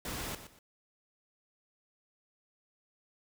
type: noise with echo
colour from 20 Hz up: pink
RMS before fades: -39 dBFS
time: 0.05-0.35 s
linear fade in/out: 2 ms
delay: 120 ms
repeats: 2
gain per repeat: -11 dB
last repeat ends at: 0.59 s
effects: none